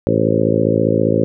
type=harmonic tone with a mistuned harmonic; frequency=55 Hz; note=A1; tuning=in tune; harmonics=2 / 3 / 4 / 5 / 6 / 7 / 8 / 9 / 10; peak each=-21 / -21 / -21 / -21 / -21 / -21 / -21 / -21 / -21 dBFS; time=0.07-1.24 s; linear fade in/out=0 ms; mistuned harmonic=10; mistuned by=-27 cents; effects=none